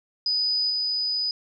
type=tone with level steps; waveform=sine; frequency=4978 Hz; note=D#8; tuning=in tune; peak=-21 / -23 dBFS; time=0.26-1.31 s; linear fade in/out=2 ms; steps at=0.7 s; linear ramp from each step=2 ms; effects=none